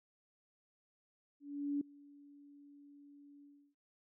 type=tone with ADSR envelope; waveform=sine; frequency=286.2 Hz; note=D4; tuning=45 cents flat; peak=-32 dBFS; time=1.4-3.75 s; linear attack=410 ms; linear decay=4 ms; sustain=-24 dB; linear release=320 ms; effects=none